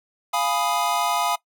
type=chord; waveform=square; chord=F half-diminished seventh; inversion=none; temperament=equal; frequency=698.5 / 830.6 / 987.8 / 1244.5 Hz; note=F5 / Ab5 / Cb6 / Eb6; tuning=0 / 0 / 0 / 0 cents; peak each=-27 dBFS; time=0.33-1.36 s; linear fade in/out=10 ms; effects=noise-tail reverb RT60 0.1 s tail -20 dB re dry